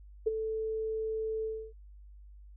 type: tone with ADSR envelope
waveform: sine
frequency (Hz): 440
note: A4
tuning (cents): 0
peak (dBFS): -22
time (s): 0.26-1.73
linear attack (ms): 13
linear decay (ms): 20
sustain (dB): -9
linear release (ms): 290
effects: added 50 Hz sine -49 dBFS peak until 2.56 s